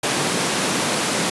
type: high-pass noise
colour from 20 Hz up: pink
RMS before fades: -21 dBFS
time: 0.03-1.3 s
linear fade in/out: 5 ms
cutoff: 150 Hz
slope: 24 dB/octave
effects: resampled to 24000 Hz